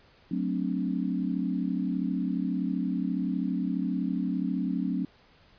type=chord; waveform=sine; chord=D dominant seventh; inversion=first; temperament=equal; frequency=185 / 220 / 261.6 / 293.7 Hz; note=F#3 / A3 / C4 / D4; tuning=0 / 0 / 0 / 0 cents; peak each=-30 / -34 / -31 / -34 dBFS; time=0.31-5.05 s; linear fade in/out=5 ms; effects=pink hiss -59 dBFS RMS until 5.58 s + resampled to 11025 Hz